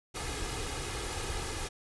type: noise with comb filter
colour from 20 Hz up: pink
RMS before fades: -36 dBFS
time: 0.14-1.69 s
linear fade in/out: 20 ms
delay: 2.4 ms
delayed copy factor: +0.6
effects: resampled to 24000 Hz